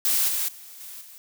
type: noise with level steps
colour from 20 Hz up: blue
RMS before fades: -22 / -26 / -44 / -40 / -46 dBFS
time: 0.05-1.18 s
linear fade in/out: 0 ms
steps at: 0.28 / 0.48 / 0.8 / 1.01 s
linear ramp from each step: 5 ms
effects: none